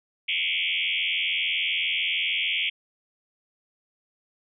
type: tone with frequency modulation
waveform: sine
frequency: 2760 Hz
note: F7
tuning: 21 cents flat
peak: -23 dBFS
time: 0.28-2.7 s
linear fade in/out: 10 ms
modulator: 86.9 Hz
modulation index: 6.9
effects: none